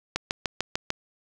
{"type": "click train", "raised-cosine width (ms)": 0.2, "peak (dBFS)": -8, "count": 6, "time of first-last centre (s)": [0.16, 0.904], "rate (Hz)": 6.72, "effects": []}